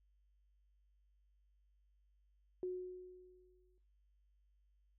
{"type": "tone with exponential decay", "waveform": "sine", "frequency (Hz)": 365.3, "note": "F#4", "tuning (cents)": -22, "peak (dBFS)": -36, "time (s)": [2.63, 3.78], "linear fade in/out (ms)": 1, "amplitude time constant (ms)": 250, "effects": ["noise-tail reverb RT60 0.3 s tail -18 dB re dry", "added 50 Hz sine -70 dBFS peak until 4.98 s"]}